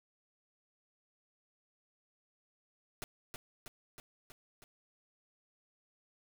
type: noise with echo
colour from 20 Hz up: pink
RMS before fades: -42 dBFS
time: 3.02-3.04 s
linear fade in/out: 0 ms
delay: 320 ms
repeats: 5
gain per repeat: -3 dB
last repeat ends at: 4.64 s
effects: none